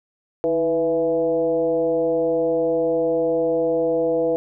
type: tone with frequency modulation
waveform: sine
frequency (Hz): 493.9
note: B4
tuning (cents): 0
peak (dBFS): -17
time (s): 0.44-4.36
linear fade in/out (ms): 0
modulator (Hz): 171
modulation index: 0.88
effects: none